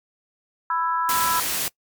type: harmonic tone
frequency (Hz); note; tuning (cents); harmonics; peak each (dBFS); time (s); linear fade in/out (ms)
331.2; E4; +8; 3 / 4 / 5; -23 / -24 / -32; 0.7-1.4; 2
type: noise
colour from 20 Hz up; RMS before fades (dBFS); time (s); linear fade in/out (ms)
white; -25; 1.09-1.68; 0
effects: noise-tail reverb RT60 0.1 s tail -24 dB re dry + MP3 96 kbps